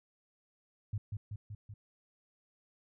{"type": "tone with echo", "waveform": "sine", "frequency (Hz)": 104.2, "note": "G#2", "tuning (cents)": 6, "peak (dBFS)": -32, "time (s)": [0.93, 0.98], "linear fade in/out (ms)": 5, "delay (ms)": 190, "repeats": 4, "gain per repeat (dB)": -3, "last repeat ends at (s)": 1.74, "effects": []}